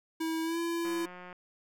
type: tone with pitch glide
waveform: square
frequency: 323.6 to 337.3 Hz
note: E4 to E4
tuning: -32 to +40 cents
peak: -31 dBFS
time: 0.2-1.06 s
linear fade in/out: 10 ms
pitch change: +72 cents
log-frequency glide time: 0.43-0.59 s
type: click train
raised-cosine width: 0.5 ms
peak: -32 dBFS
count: 87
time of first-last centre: 0.85-1.328 s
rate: 180 Hz
effects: none